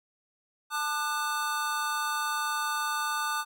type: chord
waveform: square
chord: D major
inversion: second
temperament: equal with one note detuned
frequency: 880 / 1203.5 / 1480 Hz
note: A5 / D6 / F#6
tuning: 0 / +42 / 0 cents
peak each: -35 / -32 / -34 dBFS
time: 0.7-3.45 s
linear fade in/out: 50 ms
effects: none